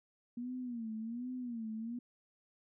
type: tone with vibrato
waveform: sine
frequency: 235.8 Hz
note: A#3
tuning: 20 cents sharp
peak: -38 dBFS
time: 0.37-1.99 s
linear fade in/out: 5 ms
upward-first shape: sine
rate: 1.3 Hz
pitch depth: 130 cents each way
effects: none